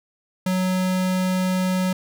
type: tone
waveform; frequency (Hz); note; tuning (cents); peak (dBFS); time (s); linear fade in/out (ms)
square; 185; F#3; 0; -20; 0.46-1.93; 5
effects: none